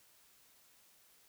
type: silence
effects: white hiss -66 dBFS RMS until 1.28 s